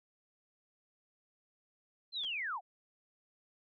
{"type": "linear sweep", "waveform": "sine", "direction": "down", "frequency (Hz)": [4200, 661], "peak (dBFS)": -35, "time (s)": [2.12, 2.61], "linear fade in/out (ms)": 50}
{"type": "clicks", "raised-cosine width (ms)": 0.2, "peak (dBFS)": -36, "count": 2, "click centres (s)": [2.237, 2.247]}
{"effects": []}